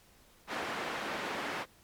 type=band-pass noise; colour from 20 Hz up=white; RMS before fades=-37 dBFS; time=0.47-1.66 s; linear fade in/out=50 ms; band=200 to 1800 Hz; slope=12 dB/octave; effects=pink hiss -62 dBFS RMS until 1.83 s + MP3 96 kbps